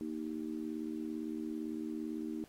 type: harmonic tone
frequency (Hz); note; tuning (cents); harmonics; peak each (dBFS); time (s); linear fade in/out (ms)
77.78; D#2; 0; 3 / 4 / 5; -41 / -39 / -47; 0.01-2.44; 0
effects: pink hiss -64 dBFS RMS until 2.48 s + AAC 48 kbps